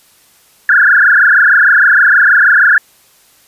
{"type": "tone with frequency modulation", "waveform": "sine", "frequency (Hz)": 1568, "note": "G6", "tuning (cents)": 0, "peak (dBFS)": -4, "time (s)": [0.69, 2.78], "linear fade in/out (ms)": 2, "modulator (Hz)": 26.4, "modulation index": 6.5, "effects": ["white hiss -48 dBFS RMS until 3.47 s", "resampled to 32000 Hz"]}